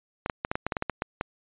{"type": "clicks", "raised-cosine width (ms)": 0.5, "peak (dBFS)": -12, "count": 12, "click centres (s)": [0.261, 0.298, 0.449, 0.515, 0.555, 0.666, 0.722, 0.768, 0.824, 0.897, 1.021, 1.211], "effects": ["resampled to 8000 Hz"]}